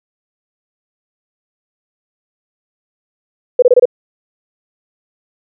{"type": "tone bursts", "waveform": "sine", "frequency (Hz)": 496.8, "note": "B4", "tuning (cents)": 10, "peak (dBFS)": -3, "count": 5, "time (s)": [3.59, 3.855], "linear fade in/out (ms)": 5, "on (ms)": 33, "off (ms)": 25, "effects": []}